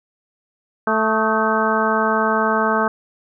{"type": "harmonic tone with a mistuned harmonic", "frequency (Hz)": 220, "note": "A3", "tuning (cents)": 0, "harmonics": [1, 2, 3, 4, 5, 6, 7], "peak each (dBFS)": [-23, -23, -23, -23, -23, -23, -23], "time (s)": [0.87, 2.88], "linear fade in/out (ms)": 2, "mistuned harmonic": 6, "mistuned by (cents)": -59, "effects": []}